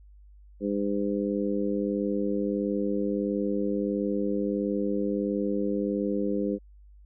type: harmonic tone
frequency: 101.5 Hz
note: G#2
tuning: 39 cents flat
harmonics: 2 / 3 / 4 / 5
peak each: -29 / -30 / -32 / -32 dBFS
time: 0.6-6.59 s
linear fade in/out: 50 ms
effects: added 50 Hz sine -49 dBFS peak until 7.05 s